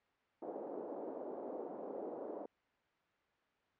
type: band-pass noise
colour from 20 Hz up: white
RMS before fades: -45 dBFS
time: 0.42-2.46 s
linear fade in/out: 5 ms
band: 290 to 620 Hz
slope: 24 dB/octave
effects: white hiss -75 dBFS RMS until 3.79 s + low-pass 2000 Hz 12 dB/octave